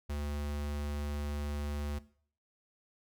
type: tone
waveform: square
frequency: 73.1 Hz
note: D2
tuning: 7 cents flat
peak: -35 dBFS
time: 0.09-1.99 s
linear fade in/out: 10 ms
effects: noise-tail reverb RT60 0.5 s tail -17 dB re dry

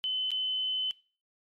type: tone with dropouts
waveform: sine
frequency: 3037 Hz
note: F#7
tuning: 44 cents sharp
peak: -28 dBFS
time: 0.04-0.91 s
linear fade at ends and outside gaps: 0 ms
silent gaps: 0.306-0.316 s
effects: noise-tail reverb RT60 0.4 s tail -22 dB re dry + MP3 64 kbps

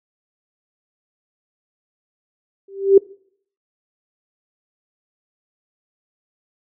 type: tone with exponential growth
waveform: sine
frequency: 392 Hz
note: G4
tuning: in tune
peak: -3 dBFS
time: 2.68-2.98 s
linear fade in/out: 5 ms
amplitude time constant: 65 ms
effects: noise-tail reverb RT60 0.6 s tail -23 dB re dry

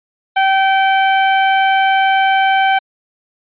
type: tone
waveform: sawtooth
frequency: 773 Hz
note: G5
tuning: 24 cents flat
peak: -6 dBFS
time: 0.36-2.79 s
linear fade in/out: 10 ms
effects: resampled to 8000 Hz

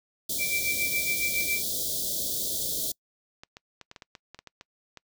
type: band-stop noise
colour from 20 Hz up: white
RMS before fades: -30 dBFS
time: 0.29-2.92 s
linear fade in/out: 5 ms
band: 660 to 3300 Hz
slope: 96 dB/octave
type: tone with tremolo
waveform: sine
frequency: 2338 Hz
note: D7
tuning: 8 cents flat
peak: -25 dBFS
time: 0.38-1.63 s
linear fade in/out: 50 ms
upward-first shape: sine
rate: 7.2 Hz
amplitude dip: 75%
type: clicks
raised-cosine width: 0.2 ms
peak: -26 dBFS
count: 12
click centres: 3.435 / 3.569 / 3.813 / 3.914 / 3.962 / 4.022 / 4.152 / 4.346 / 4.39 / 4.473 / 4.611 / 4.973 s
effects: noise-tail reverb RT60 0.1 s tail -26 dB re dry

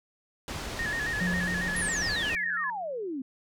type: low-pass noise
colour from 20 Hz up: pink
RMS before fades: -36 dBFS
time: 0.48-2.35 s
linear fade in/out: 0 ms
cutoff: 7100 Hz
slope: 12 dB/octave
type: tone with vibrato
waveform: sine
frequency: 1776 Hz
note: A6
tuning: 16 cents sharp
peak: -29 dBFS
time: 0.79-2.7 s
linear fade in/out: 2 ms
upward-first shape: square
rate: 7.3 Hz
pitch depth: 68 cents each way
type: tone with exponential decay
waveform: triangle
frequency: 178.2 Hz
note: F3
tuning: 35 cents sharp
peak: -24 dBFS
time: 1.21-3.19 s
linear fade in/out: 2 ms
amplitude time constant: 430 ms
type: exponential sweep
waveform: sine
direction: down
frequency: 11130 to 250 Hz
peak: -31 dBFS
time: 1.76-3.22 s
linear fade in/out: 5 ms
effects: none

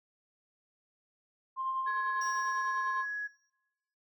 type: tone with tremolo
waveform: sine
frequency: 1054 Hz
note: C6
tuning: 12 cents sharp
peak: -29 dBFS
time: 1.56-3.06 s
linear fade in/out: 50 ms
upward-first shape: sine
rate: 10 Hz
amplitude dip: 35%
type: tone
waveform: sine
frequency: 1677 Hz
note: G#6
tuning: 16 cents sharp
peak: -33 dBFS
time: 1.86-3.28 s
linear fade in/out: 20 ms
type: tone with exponential decay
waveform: triangle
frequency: 5640 Hz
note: F8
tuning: 16 cents sharp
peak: -37 dBFS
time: 2.21-3.5 s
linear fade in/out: 5 ms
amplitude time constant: 280 ms
effects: noise-tail reverb RT60 1.0 s tail -24 dB re dry + tanh soft clip ceiling -23 dBFS

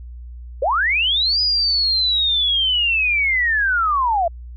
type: linear two-way sweep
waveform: sine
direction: up then down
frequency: 473 to 4978 to 649 Hz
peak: -15 dBFS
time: 0.62-4.28 s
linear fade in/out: 5 ms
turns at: 1.41 s
effects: added 60 Hz sine -32 dBFS peak until 4.56 s

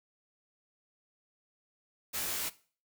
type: noise with comb filter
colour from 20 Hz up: white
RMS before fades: -35 dBFS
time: 2.13-2.5 s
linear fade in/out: 20 ms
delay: 17 ms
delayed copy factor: -1
effects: noise-tail reverb RT60 0.4 s tail -18 dB re dry

